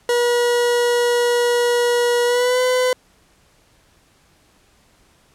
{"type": "tone with pitch glide", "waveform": "40% pulse", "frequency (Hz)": [481.4, 505.3], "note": ["B4", "B4"], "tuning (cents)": [-44, 40], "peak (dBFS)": -14, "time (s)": [0.09, 2.93], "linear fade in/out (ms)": 2, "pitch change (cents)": 84, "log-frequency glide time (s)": [2.25, 2.6], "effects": ["pink hiss -56 dBFS RMS until 5.34 s", "low-pass 11000 Hz 12 dB/octave"]}